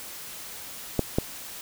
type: clicks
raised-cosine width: 2 ms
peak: -8 dBFS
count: 2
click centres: 0.993 / 1.185 s
effects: white hiss -40 dBFS RMS until 1.61 s